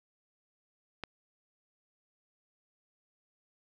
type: click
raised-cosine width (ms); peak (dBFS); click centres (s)
0.3; -21; 1.037
effects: none